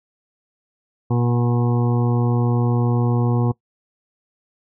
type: harmonic tone with a mistuned harmonic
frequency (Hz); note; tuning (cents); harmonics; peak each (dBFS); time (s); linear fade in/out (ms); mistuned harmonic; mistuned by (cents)
120; B2; -49; 1 / 2 / 3 / 4 / 6 / 7 / 8 / 9; -17 / -23 / -27 / -29 / -33 / -34 / -35 / -36; 1.1-3.52; 10; 6; +30
effects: noise-tail reverb RT60 0.1 s tail -20 dB re dry